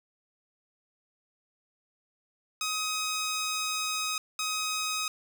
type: tone pair in turn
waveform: 10% pulse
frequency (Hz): 1261 / 1261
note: D#6 / D#6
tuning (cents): +23 / +23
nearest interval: unison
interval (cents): 0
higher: neither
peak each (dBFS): -21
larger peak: neither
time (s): 2.61-4.18 / 4.39-5.08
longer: first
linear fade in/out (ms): 2
effects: none